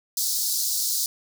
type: high-pass noise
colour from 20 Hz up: pink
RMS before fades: -25 dBFS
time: 0.17-1.06 s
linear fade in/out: 2 ms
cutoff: 4300 Hz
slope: 48 dB/octave
effects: none